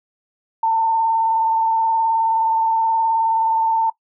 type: tone with vibrato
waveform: sine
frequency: 899 Hz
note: A5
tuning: 37 cents sharp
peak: -14 dBFS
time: 0.63-3.9 s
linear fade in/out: 5 ms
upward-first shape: square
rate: 19 Hz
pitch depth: 18 cents each way
effects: noise-tail reverb RT60 0.1 s tail -19 dB re dry